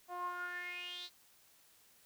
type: tone with band-pass filter sweep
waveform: sawtooth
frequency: 355.4 Hz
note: F4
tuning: 30 cents sharp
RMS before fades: -43 dBFS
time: 0.08-1.1 s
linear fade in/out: 50 ms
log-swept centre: 810 to 4200 Hz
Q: 7.6
effects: white hiss -66 dBFS RMS until 2.05 s